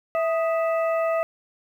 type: harmonic tone with a mistuned harmonic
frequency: 657 Hz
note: E5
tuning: 6 cents flat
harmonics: 1 / 2 / 3 / 4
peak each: -21 / -29 / -36 / -38 dBFS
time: 0.15-1.23 s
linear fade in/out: 0 ms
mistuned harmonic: 2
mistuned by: -87 cents
effects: 9-bit